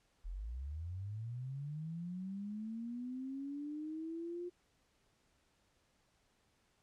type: linear sweep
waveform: sine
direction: up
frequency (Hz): 38.89 to 356.3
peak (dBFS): -40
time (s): 0.24-4.5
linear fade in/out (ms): 20
effects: pink hiss -75 dBFS RMS until 6.82 s + low-pass 9000 Hz 12 dB/octave